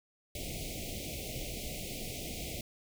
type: band-stop noise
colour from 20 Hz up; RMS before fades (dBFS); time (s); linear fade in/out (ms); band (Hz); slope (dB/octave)
pink; -40; 0.35-2.61; 2; 740 to 2100; 96
effects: none